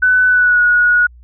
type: tone with pitch glide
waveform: sine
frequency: 1500 to 1454.8 Hz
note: F#6 to F#6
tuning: +23 to -30 cents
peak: -8 dBFS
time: 0.02-1.07 s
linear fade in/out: 10 ms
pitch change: -53 cents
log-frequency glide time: 0.28-0.61 s
effects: added 60 Hz sine -38 dBFS peak until 1.23 s